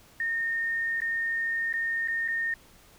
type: tone with dropouts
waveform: sine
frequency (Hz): 1833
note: A#6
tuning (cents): -30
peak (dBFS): -26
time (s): 0.2-2.54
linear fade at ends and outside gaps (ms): 2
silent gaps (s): 1.004-1.018 / 1.728-1.738 / 2.076-2.083 / 2.279-2.284
effects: pink hiss -56 dBFS RMS until 2.98 s